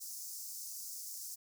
pink high-pass noise, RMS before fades -45 dBFS, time 0-1.36 s, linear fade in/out 20 ms, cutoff 5200 Hz, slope 48 dB/octave, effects none

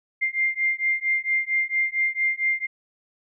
sine beating tone pair, 2101 / 2105.4 Hz, C7 / C7, +7 / +10 cents, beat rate 4.4 Hz, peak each -24 dBFS, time 0.21-2.67 s, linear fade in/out 20 ms, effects none

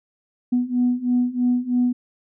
sine beating tone pair, 244.8 / 247.9 Hz, B3 / B3, -15 / +7 cents, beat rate 3.1 Hz, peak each -21 / -19 dBFS, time 0.52-1.93 s, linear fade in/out 10 ms, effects tanh soft clip ceiling -11 dBFS

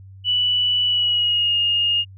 sine tone with pitch glide, 2960 to 2843 Hz, F#7 to F7, 0 to +30 cents, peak -16 dBFS, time 0.24-2.05 s, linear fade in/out 50 ms, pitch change -70 cents, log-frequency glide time 0.85-1.56 s, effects added 96 Hz sine -39 dBFS peak until 2.17 s

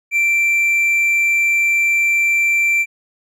triangle tone, 2349 Hz, D7, in tune, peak -11 dBFS, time 0.11-2.86 s, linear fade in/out 50 ms, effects none

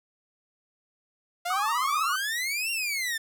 sawtooth exponential two-way sweep, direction up then down, 686 to 2794 to 1766 Hz, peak -24 dBFS, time 1.45-3.18 s, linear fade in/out 10 ms, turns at 2.71 s
sine tone with vibrato, 1187 Hz, D6, 18 cents sharp, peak -26 dBFS, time 1.5-2.16 s, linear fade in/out 5 ms, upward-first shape sine, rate 16 Hz, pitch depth 130 cents each way
effects none

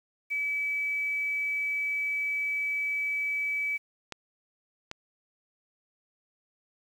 sine tone, 2293 Hz, D7, 42 cents flat, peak -27 dBFS, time 0.3-3.78 s, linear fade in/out 20 ms
clicks, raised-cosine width 0.2 ms, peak -19 dBFS, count 2, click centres 4.123 / 4.914 s
effects 9-bit

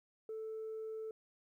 sine tone, 440 Hz, A4, in tune, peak -39 dBFS, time 0.29-1.11 s, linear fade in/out 2 ms, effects tanh soft clip ceiling -38 dBFS + 13-bit

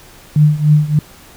sine tone with tremolo, 150.6 Hz, D3, 44 cents sharp, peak -4 dBFS, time 0.36-0.99 s, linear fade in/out 2 ms, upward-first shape triangle, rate 3.4 Hz, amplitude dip 90%, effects pink hiss -41 dBFS RMS until 1.36 s

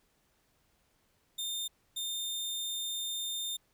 sawtooth tone bursts at uneven times, 3624 Hz, A#7, 50 cents flat, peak -31 dBFS, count 2, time 1.38-1.68 / 1.96-3.57 s, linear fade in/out 10 ms, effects pink hiss -72 dBFS RMS until 3.73 s

